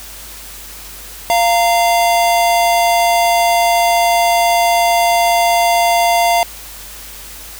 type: tone pair together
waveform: square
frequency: 692 / 922.7 Hz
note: F5 / A#5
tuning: -16 / -18 cents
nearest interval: perfect fourth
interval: 498 cents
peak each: -12 / -17 dBFS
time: 1.3-6.43 s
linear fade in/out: 0 ms
effects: added 50 Hz sine -38 dBFS peak until 7.59 s + white hiss -33 dBFS RMS until 7.59 s